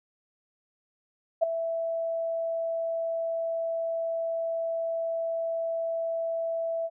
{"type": "tone with ADSR envelope", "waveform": "sine", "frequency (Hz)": 661, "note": "E5", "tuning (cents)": 5, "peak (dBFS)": -16, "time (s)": [1.41, 6.9], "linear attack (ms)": 23, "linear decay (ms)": 6, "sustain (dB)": -11, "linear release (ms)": 47, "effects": []}